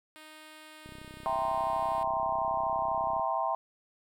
5% pulse tone with pitch glide, 310 to 307.9 Hz, D#4 to D#4, -6 to -18 cents, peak -37 dBFS, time 0.16-2.03 s, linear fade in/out 0 ms, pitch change -12 cents, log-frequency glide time 0.64-1.9 s
click train, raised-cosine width 3 ms, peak -35 dBFS, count 76, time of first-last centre 0.86-3.196 s, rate 32.1 Hz
sine chord, C dominant seventh, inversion first, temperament equal, 659.3 / 784 / 932.3 / 1046.5 Hz, E5 / G5 / Bb5 / C6, 0 / 0 / 0 / 0 cents, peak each -33 dBFS, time 1.26-3.55 s, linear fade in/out 0 ms
effects none

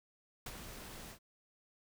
pink noise with ADSR envelope, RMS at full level -42 dBFS, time 0.46-1.19 s, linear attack 4 ms, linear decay 41 ms, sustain -7 dB, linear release 88 ms, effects none

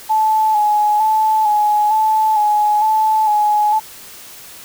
sine tone with vibrato, 855 Hz, A5, 50 cents flat, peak -11 dBFS, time 0.09-3.8 s, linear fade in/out 20 ms, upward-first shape square, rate 1.1 Hz, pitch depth 30 cents each way, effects white hiss -37 dBFS RMS until 4.64 s

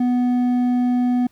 sine tone with hard clipping, 246.9 Hz, B3, in tune, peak -17 dBFS, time 0-1.27 s, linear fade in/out 5 ms, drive 5 dB, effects pink hiss -60 dBFS RMS until 1.31 s

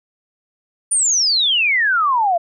sine exponential sweep, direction down, 9500 to 659.3 Hz, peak -13 dBFS, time 0.91-2.38 s, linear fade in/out 10 ms, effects none

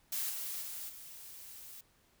blue noise with level steps, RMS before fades -36 / -40 / -43 / -50 dBFS, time 0.12-1.81 s, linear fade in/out 5 ms, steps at 0.29 / 0.61 / 0.88 s, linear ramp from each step 20 ms, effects pink hiss -69 dBFS RMS until 2.2 s

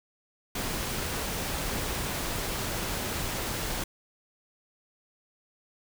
pink noise, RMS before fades -32 dBFS, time 0.55-3.84 s, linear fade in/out 5 ms, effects none

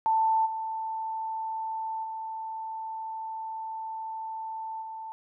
sine tone with level steps, 887 Hz, A5, 14 cents sharp, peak -21 / -30 / -33 / -36 dBFS, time 0.06-5.12 s, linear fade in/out 0 ms, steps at 0.45 / 2.03 / 4.81 s, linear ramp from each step 20 ms, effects none

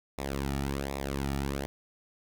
sawtooth tone with flanger, 69 Hz, C#2, 7 cents flat, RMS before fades -33 dBFS, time 0.18-1.66 s, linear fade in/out 0 ms, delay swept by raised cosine 0.65 to 1.95 ms, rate 1.3 Hz, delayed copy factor -0.75, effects none

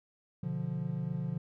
triangle chord, B diminished, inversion none, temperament equal, 123.47 / 146.83 / 174.61 Hz, B2 / D3 / F3, 0 / 0 / 0 cents, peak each -37 / -34 / -34 dBFS, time 0.43-1.38 s, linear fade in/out 5 ms, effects none

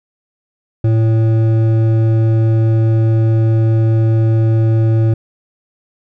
triangle tone with hard clipping, 111.9 Hz, A2, 30 cents sharp, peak -11 dBFS, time 0.84-5.14 s, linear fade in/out 5 ms, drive 13 dB, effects none

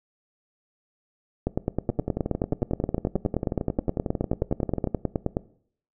two click trains, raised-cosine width 2 ms, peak -13 / -10 dBFS, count 34 / 38, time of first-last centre 1.9-4.873 / 1.47-5.369 s, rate 11.1 / 9.49 Hz, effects noise-tail reverb RT60 0.6 s tail -20 dB re dry

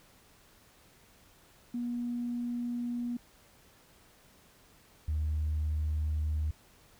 sine tone pair in turn, 240.6 / 76.62 Hz, B3 / D#2, -45 / -26 cents, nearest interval octave + minor sixth, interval 1981 cents, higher first, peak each -31 / -27 dBFS, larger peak second, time 1.74-3.17 / 5.08-6.51 s, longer neither, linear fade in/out 5 ms, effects tanh soft clip ceiling -25 dBFS + pink hiss -61 dBFS RMS until 6.99 s

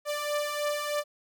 sawtooth beating tone pair, 587.3 / 590.5 Hz, D5 / D5, 0 / +9 cents, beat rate 3.2 Hz, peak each -30 / -26 dBFS, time 0.05-1.04 s, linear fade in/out 50 ms, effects none

